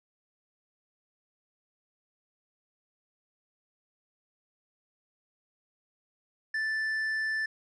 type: tone with tanh clipping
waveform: triangle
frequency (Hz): 1760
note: A6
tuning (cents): 0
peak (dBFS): -29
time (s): 6.54-7.46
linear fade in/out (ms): 5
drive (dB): 9
effects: none